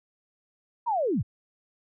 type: linear sweep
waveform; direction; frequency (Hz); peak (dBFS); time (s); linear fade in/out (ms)
sine; down; 987.8 to 69.3; -23; 0.86-1.23; 20
effects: none